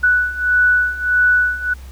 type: beating tone pair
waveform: sine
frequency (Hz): 1480 / 1481.6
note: F#6 / F#6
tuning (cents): 0 / +2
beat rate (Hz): 1.6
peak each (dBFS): -17 / -14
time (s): 0.03-1.74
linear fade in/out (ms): 10
effects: added 65 Hz sine -32 dBFS peak until 1.91 s + pink hiss -46 dBFS RMS until 1.91 s